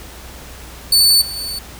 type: tone with level steps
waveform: sawtooth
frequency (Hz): 4490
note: C#8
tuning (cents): +21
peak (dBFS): -6 / -22 / -20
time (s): 0.92-1.59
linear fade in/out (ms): 5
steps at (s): 1.21 / 1.36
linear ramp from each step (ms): 10
effects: added 60 Hz sine -37 dBFS peak until 1.79 s + pink hiss -37 dBFS RMS until 1.79 s